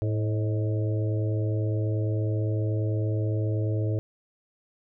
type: harmonic tone with a mistuned harmonic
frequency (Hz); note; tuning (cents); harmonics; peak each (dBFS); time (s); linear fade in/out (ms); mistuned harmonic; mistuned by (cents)
108.2; A2; -29; 1 / 3 / 4 / 5 / 6; -24 / -34 / -36 / -38 / -40; 0.02-3.99; 0; 6; -51
effects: none